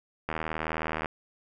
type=click train; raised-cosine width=0.5 ms; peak=-15 dBFS; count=62; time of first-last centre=0.29-1.058 s; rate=79.4 Hz; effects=none

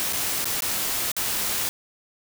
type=noise with dropouts; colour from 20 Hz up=white; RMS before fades=-26 dBFS; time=0-1.69 s; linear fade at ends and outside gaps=0 ms; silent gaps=0.126-0.132 / 0.444-0.455 / 0.606-0.622 / 1.117-1.166 s; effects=none

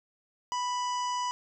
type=harmonic tone; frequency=987.8 Hz; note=B5; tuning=in tune; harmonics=1 / 2 / 3 / 5 / 6 / 7 / 8; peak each=-29 / -46 / -41 / -44 / -44 / -48 / -54 dBFS; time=0.52-1.31 s; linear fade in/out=0 ms; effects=none

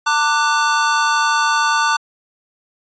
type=chord; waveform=square; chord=D major; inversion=second; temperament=equal with one note detuned; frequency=902.1 / 1174.7 / 1480 Hz; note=A5 / D6 / F#6; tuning=+43 / 0 / 0 cents; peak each=-19 dBFS; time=0.06-1.97 s; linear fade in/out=10 ms; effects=resampled to 16000 Hz

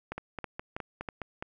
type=two click trains; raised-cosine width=0.5 ms; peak=-20 / -21 dBFS; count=4 / 7; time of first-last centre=0.12-1.088 / 0.18-1.425 s; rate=3.1 / 4.82 Hz; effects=none

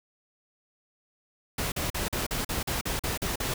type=noise bursts; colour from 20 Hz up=pink; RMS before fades=-30 dBFS; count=11; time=1.58-3.54 s; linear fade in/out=5 ms; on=140 ms; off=42 ms; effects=none

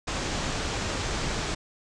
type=low-pass noise; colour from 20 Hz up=pink; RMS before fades=-30 dBFS; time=0.07-1.55 s; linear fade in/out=10 ms; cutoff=7800 Hz; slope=48 dB/octave; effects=none

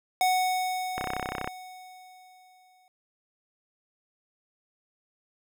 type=tone with exponential decay; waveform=square; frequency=740 Hz; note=F#5; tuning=in tune; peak=-21 dBFS; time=0.21-2.88 s; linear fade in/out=1 ms; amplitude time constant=580 ms
type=click train; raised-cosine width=0.5 ms; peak=-14 dBFS; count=17; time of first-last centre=0.98-1.475 s; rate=32.3 Hz
effects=none

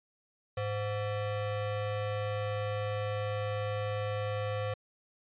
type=ring-modulated tone; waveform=square; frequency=311.1 Hz; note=D#4; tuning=in tune; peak=-29 dBFS; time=0.57-4.74 s; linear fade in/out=5 ms; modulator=206 Hz; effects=resampled to 8000 Hz

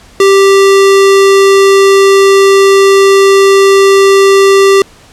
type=tone; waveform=square; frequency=392 Hz; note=G4; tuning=in tune; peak=-3 dBFS; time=0.2-4.82 s; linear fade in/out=2 ms; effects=pink hiss -39 dBFS RMS until 5.12 s + low-pass 9000 Hz 12 dB/octave

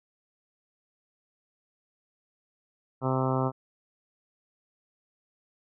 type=harmonic tone; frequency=130.81 Hz; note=C3; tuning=in tune; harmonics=1 / 2 / 3 / 4 / 5 / 6 / 7 / 8 / 9 / 10; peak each=-28 / -31 / -33 / -34 / -35 / -36 / -36 / -37 / -38 / -38 dBFS; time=3.01-3.52 s; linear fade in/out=50 ms; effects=none

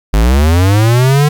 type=linear sweep; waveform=square; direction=up; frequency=48.71 to 150.9 Hz; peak=-7 dBFS; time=0.13-1.29 s; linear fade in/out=10 ms; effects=8-bit

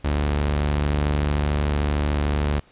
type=tone pair together; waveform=sawtooth; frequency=49.11 / 73.42 Hz; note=G1 / D2; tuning=+4 / 0 cents; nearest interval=perfect fifth; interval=696 cents; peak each=-26 / -16 dBFS; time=0.04-2.6 s; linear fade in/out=10 ms; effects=pink hiss -55 dBFS RMS until 2.71 s + resampled to 8000 Hz

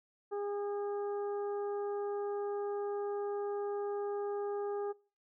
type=harmonic tone; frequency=407.5 Hz; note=G#4; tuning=33 cents flat; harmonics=1 / 2 / 3 / 4; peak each=-35 / -43 / -49 / -58 dBFS; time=0.31-4.93 s; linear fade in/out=20 ms; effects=noise-tail reverb RT60 0.4 s tail -24 dB re dry

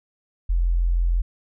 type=tone; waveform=sine; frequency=43.1 Hz; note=F1; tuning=22 cents flat; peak=-17 dBFS; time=0.49-1.22 s; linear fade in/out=10 ms; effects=none

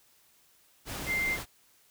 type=tone in noise; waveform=sine; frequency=2093 Hz; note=C7; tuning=in tune; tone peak=-27 dBFS; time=1.06-1.38 s; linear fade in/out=50 ms; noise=pink; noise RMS=-38 dBFS; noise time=0.85-1.46 s; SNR=+8 dB; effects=white hiss -64 dBFS RMS until 1.9 s

